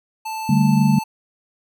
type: tone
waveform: square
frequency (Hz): 880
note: A5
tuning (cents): 0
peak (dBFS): -26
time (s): 0.25-1.04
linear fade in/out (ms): 10
type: chord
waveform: sine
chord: D suspended fourth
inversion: none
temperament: just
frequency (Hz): 146.83 / 195.78 / 220.2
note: D3 / G3 / A3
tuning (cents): 0 / -2 / +2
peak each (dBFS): -17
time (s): 0.49-0.99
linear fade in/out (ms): 5
effects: none